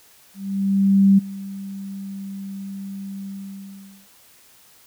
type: tone with ADSR envelope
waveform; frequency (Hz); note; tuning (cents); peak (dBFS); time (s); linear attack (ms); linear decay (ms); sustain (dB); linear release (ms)
sine; 196; G3; 0; -9; 0.34-4.08; 840; 15; -20; 810
effects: white hiss -52 dBFS RMS until 4.86 s